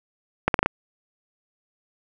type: accelerating click train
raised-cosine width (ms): 0.5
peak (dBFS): -3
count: 5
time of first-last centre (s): 0.48-0.66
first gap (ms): 62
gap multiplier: 0.79
effects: none